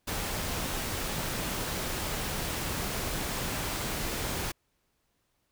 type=noise; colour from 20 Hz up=pink; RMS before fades=-33 dBFS; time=0.07-4.52 s; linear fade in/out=10 ms; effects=pink hiss -75 dBFS RMS until 5.51 s

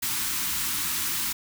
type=band-stop noise; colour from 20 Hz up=white; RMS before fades=-28 dBFS; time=0.02-1.33 s; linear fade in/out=10 ms; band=360 to 890 Hz; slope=48 dB/octave; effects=none

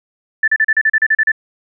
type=tone bursts; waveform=sine; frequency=1760 Hz; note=A6; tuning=in tune; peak=-9 dBFS; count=11; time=0.43-1.318 s; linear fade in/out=5 ms; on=48 ms; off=36 ms; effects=none

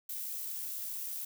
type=noise with amplitude modulation; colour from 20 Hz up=violet; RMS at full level=-38 dBFS; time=0.09-1.25 s; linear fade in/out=5 ms; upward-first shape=sine; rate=68.5 Hz; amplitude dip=25%; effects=none

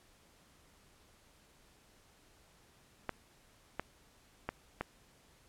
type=clicks; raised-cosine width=0.5 ms; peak=-20 dBFS; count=4; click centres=3.093 / 3.796 / 4.49 / 4.81 s; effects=pink hiss -65 dBFS RMS until 5.48 s + low-pass 12000 Hz 12 dB/octave

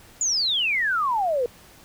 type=exponential sweep; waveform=sine; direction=down; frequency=7090 to 466.2 Hz; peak=-20 dBFS; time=0.21-1.46 s; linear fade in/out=2 ms; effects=pink hiss -50 dBFS RMS until 1.84 s

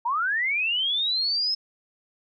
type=linear sweep; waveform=sine; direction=up; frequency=900 to 5210 Hz; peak=-22 dBFS; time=0.05-1.55 s; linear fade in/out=10 ms; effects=none

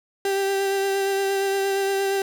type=tone with vibrato; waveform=35% pulse; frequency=392 Hz; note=G4; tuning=in tune; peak=-19 dBFS; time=0.25-2.22 s; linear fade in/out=2 ms; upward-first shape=sine; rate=8.6 Hz; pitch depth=16 cents each way; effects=none

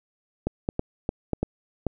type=clicks; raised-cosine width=2 ms; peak=-11 dBFS; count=7; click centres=0.47 / 0.689 / 0.794 / 1.091 / 1.333 / 1.43 / 1.867 s; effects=none

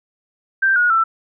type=tone with pitch steps; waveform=sine; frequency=1569 / 1447.1 / 1334.7 Hz; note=G6 / F#6 / E6; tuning=+1 / -39 / +21 cents; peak=-12 dBFS; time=0.62-1.04 s; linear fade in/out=10 ms; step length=140 ms; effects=none

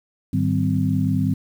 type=tone cluster; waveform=sine; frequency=102.8 / 152.8 / 192.2 / 258.2 Hz; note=G#2 / D#3 / G3 / C4; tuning=-17 / -31 / -34 / -23 cents; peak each=-23 dBFS; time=0.33-1.34 s; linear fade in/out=5 ms; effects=8-bit

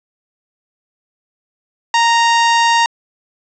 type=tone; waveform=sawtooth; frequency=930 Hz; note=A#5; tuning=4 cents flat; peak=-6 dBFS; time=1.94-2.86 s; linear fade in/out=2 ms; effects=resampled to 16000 Hz + 7-bit

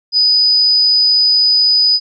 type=tone; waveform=sine; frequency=4978 Hz; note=D#8; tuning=in tune; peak=-8 dBFS; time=0.12-2 s; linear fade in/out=50 ms; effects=none

